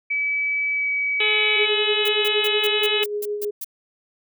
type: tone with pitch glide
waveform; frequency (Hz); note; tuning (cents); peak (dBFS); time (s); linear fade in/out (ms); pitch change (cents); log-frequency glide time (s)
sine; 2292 to 2276; D7 to C#7; -43 to +45; -20; 0.1-1.66; 10; -12; 0.73-0.88
type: harmonic tone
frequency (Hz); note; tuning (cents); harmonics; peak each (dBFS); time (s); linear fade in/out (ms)
425.9; G#4; +44; 1 / 2 / 3 / 4 / 5 / 6 / 7 / 8 / 9; -27 / -35 / -35 / -33 / -31 / -25 / -23 / -31 / -28; 1.2-3.04; 5
type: tone with tremolo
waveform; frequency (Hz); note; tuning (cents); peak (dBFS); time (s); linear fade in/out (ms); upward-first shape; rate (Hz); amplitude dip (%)
sine; 415.3; G#4; 0; -22; 1.56-3.51; 10; sine; 6.4; 45
type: noise bursts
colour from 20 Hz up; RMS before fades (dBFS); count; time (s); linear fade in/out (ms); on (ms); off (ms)
violet; -30; 9; 2.05-3.645; 5; 35; 160
effects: none